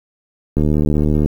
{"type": "click train", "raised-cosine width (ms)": 3, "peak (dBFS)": -4, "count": 53, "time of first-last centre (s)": [0.57, 1.26], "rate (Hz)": 75.4, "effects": ["7-bit"]}